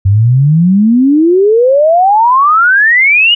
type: exponential sweep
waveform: sine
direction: up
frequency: 94.2 to 2960 Hz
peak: -4 dBFS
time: 0.05-3.35 s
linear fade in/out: 10 ms
effects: none